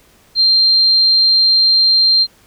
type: tone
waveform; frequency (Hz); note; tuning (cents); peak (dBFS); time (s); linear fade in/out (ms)
sine; 4171; C8; -6; -8; 0.35-2.27; 50
effects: pink hiss -50 dBFS RMS until 2.46 s